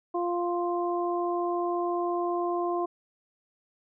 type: harmonic tone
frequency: 349.2 Hz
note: F4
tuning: in tune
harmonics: 1 / 2 / 3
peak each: -28 / -31 / -33 dBFS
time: 0.14-2.86 s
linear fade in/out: 10 ms
effects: none